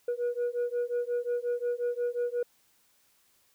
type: beating tone pair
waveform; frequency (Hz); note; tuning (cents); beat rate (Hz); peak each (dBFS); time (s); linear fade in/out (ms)
sine; 480.5 / 486.1; B4 / B4; -48 / -28; 5.6; -29; 0.08-2.43; 5
effects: tanh soft clip ceiling -25 dBFS + white hiss -67 dBFS RMS until 3.54 s